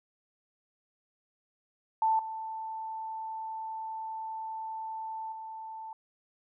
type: tone with level steps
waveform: sine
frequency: 885 Hz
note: A5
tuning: 10 cents sharp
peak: -23 / -35 / -39 dBFS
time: 2.02-5.93 s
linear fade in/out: 2 ms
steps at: 2.19 / 5.32 s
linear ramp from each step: 2 ms
effects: none